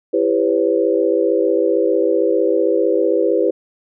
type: chord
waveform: sine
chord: C# half-diminished seventh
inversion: first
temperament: just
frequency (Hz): 332.6 / 399.1 / 498.9 / 554.4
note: E4 / G4 / B4 / C#5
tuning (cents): +16 / +31 / +17 / 0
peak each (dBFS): -19 / -18 / -17 / -22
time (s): 0.13-3.51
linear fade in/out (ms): 10
effects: none